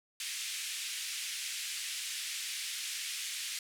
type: band-pass noise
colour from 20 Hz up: pink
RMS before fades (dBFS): -39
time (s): 0.2-3.59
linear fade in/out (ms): 2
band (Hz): 2200 to 11000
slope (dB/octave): 24
effects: none